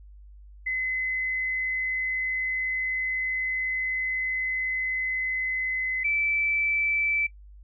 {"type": "tone pair in turn", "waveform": "sine", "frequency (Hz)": [2037, 2320], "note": ["C7", "D7"], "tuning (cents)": [-47, -22], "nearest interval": "major second", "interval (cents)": 225, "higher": "second", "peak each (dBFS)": [-25, -22], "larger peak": "second", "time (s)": [[0.66, 6.04], [6.04, 7.27]], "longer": "first", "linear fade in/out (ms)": 10, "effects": ["noise-tail reverb RT60 0.1 s tail -21 dB re dry", "added 50 Hz sine -45 dBFS peak until 7.63 s"]}